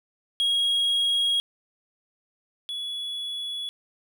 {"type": "tone pair in turn", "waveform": "triangle", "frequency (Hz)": [3292, 3392], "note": ["G#7", "G#7"], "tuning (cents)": [-16, 36], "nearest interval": "minor second", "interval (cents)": 52, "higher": "second", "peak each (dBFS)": [-19, -28], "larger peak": "first", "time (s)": [[0.4, 1.4], [2.69, 3.69]], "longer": "neither", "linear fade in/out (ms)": 0, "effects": []}